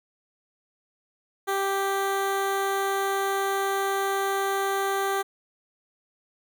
15% pulse tone with notch filter, 392 Hz, G4, in tune, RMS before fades -26 dBFS, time 1.47-5.23 s, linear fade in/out 20 ms, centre 4900 Hz, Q 1.5, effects none

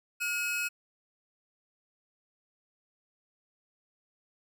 45% pulse tone pair together, 1430 / 2550 Hz, F6 / D#7, +41 / +42 cents, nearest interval minor seventh, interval 1001 cents, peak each -35 / -31 dBFS, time 0.2-0.69 s, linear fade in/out 20 ms, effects none

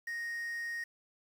triangle tone with quantisation, 1864.7 Hz, A#6, in tune, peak -34 dBFS, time 0.07-0.84 s, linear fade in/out 5 ms, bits 9, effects none

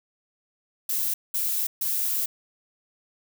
violet noise bursts at uneven times, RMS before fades -26 dBFS, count 3, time 0.89-1.14 / 1.34-1.67 / 1.81-2.26 s, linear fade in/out 5 ms, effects none

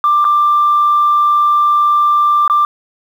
sine tone with dropouts, 1183 Hz, D6, 12 cents sharp, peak -7 dBFS, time 0.04-2.65 s, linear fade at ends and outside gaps 1 ms, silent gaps 0.244-0.25 / 2.478-2.498 s, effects tanh soft clip ceiling -4 dBFS + 7-bit

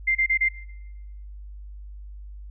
sine tone bursts, 2093 Hz, C7, in tune, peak -18 dBFS, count 4, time 0.07-0.488 s, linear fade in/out 10 ms, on 82 ms, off 30 ms, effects noise-tail reverb RT60 1.0 s tail -20 dB re dry + added 50 Hz sine -37 dBFS peak until 2.5 s

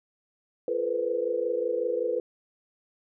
sine tone cluster, 345.3 / 430.4 / 487.6 / 513 Hz, F4 / A4 / B4 / C5, -20 / -38 / -22 / -34 cents, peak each -35 / -32 / -27 / -33 dBFS, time 0.68-2.2 s, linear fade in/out 2 ms, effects none

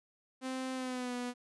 sawtooth tone with pitch glide, 260 to 245.8 Hz, C4 to B3, -11 to -8 cents, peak -32 dBFS, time 0.41-1.34 s, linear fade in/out 50 ms, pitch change -97 cents, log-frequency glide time 0.74-1.14 s, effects resampled to 24000 Hz

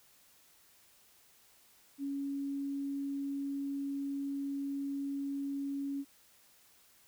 sine tone, 278.7 Hz, C#4, 9 cents sharp, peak -34 dBFS, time 1.98-6.05 s, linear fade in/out 50 ms, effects white hiss -64 dBFS RMS until 7.07 s

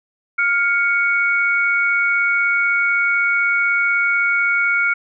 sine tone pair together, 1405.3 / 2226 Hz, F6 / C#7, +10 / +7 cents, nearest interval minor sixth, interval 797 cents, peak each -17 dBFS, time 0.38-4.94 s, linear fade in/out 10 ms, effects none

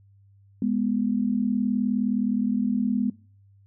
sine tone pair together, 207.6 / 246.9 Hz, G#3 / B3, 0 / 0 cents, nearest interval minor third, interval 300 cents, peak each -24 dBFS, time 0.62-3.1 s, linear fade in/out 2 ms, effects noise-tail reverb RT60 0.4 s tail -20 dB re dry + added 99 Hz sine -53 dBFS peak until 3.66 s

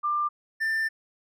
sine / triangle tone pair in turn, 1191 / 1784.5 Hz, D6 / A6, +24 / +24 cents, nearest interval perfect fifth, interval 700 cents, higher second, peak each -23 / -22 dBFS, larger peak second, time 0.03-0.29 / 0.6-0.89 s, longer second, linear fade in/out 20 ms, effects none

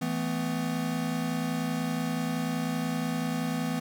square chord, E suspended fourth, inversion none, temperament equal with one note detuned, 164.81 / 220 / 250.5 Hz, E3 / A3 / B3, 0 / 0 / +25 cents, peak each -33 / -35 / -32 dBFS, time 0.01-3.8 s, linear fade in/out 10 ms, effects none

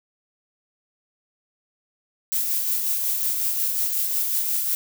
violet noise with tremolo, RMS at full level -22 dBFS, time 2.32-4.75 s, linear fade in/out 0 ms, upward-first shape triangle, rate 5.5 Hz, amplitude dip 40%, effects none

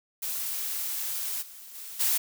blue noise with level steps, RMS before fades -32 / -46 / -41 / -25 dBFS, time 0.22-2.18 s, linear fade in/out 10 ms, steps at 1.41 / 1.74 / 1.99 s, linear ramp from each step 20 ms, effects none

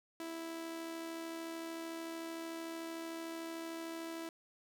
sawtooth tone with amplitude modulation, 329.6 Hz, E4, in tune, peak -36 dBFS, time 0.2-4.29 s, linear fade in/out 2 ms, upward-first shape sine, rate 73.4 Hz, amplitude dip 35%, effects none

